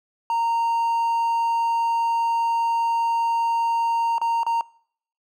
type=tone with dropouts; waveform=triangle; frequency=925 Hz; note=A#5; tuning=14 cents flat; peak=-18 dBFS; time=0.3-4.61 s; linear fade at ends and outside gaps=1 ms; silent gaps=4.182-4.215 / 4.433-4.465 s; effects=noise-tail reverb RT60 0.6 s tail -23 dB re dry